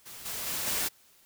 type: noise with level steps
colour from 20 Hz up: white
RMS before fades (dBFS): -45 / -36 / -33 / -30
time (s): 0.05-0.89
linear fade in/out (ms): 20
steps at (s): 0.25 / 0.46 / 0.66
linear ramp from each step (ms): 10
effects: white hiss -61 dBFS RMS until 1.25 s